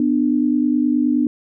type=tone pair together; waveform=sine; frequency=248.1 / 297.7 Hz; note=B3 / D4; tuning=+8 / +24 cents; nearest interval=minor third; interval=316 cents; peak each=-17 dBFS; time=0-1.27 s; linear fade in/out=2 ms; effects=none